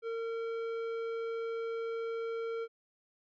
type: tone with tanh clipping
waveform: sine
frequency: 456.9 Hz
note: A#4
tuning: 35 cents flat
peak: -36 dBFS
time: 0.02-2.68 s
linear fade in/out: 50 ms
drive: 12 dB
effects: none